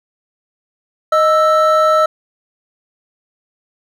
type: tone pair together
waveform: triangle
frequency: 622.3 / 1318.6 Hz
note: D#5 / E6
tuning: 0 / 0 cents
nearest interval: octave + minor second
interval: 1300 cents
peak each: -10 dBFS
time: 1.12-2.06 s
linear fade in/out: 5 ms
effects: none